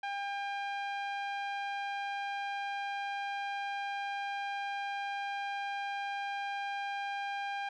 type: tone with low-pass filter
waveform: sawtooth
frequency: 801 Hz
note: G5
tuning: 37 cents sharp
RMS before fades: -37 dBFS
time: 0.03-7.69 s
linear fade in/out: 5 ms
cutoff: 2700 Hz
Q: 1.1
effects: none